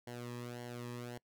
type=tone with flanger; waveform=sawtooth; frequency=121.1 Hz; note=B2; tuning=34 cents flat; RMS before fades=-45 dBFS; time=0.07-1.18 s; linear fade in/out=5 ms; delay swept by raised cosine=0.8 to 1.4 ms; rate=1.8 Hz; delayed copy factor=-0.75; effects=noise-tail reverb RT60 0.1 s tail -24 dB re dry